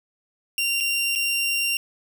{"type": "tone with dropouts", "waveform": "sawtooth", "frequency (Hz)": 2769, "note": "F7", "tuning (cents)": -15, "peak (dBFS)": -18, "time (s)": [0.58, 1.77], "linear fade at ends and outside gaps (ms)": 1, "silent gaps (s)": [[0.803, 0.807], [1.152, 1.158]], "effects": []}